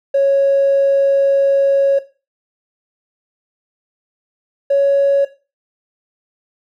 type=tone pair in turn; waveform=triangle; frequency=552 / 557.4 Hz; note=C#5 / C#5; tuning=-7 / +9 cents; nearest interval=unison; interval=16 cents; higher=second; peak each=-6 dBFS; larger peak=neither; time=0.14-1.99 / 4.7-5.25 s; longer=first; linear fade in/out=10 ms; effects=noise-tail reverb RT60 0.3 s tail -17 dB re dry + tanh soft clip ceiling -8 dBFS